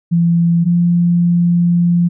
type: tone pair in turn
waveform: sine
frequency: 169.7 / 173.17 Hz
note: F3 / F3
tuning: -49 / -14 cents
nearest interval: unison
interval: 35 cents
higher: second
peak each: -9 dBFS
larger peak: neither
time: 0.11-0.65 / 0.65-2.09 s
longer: second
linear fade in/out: 20 ms
effects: none